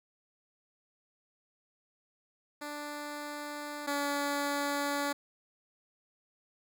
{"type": "tone pair in turn", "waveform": "10% pulse", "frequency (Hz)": [294.1, 285.6], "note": ["D4", "D4"], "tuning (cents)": [3, -48], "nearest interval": "minor second", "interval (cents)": 51, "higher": "first", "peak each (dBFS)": [-30, -22], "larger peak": "second", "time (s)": [[2.61, 3.87], [3.87, 5.13]], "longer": "neither", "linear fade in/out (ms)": 10, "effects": []}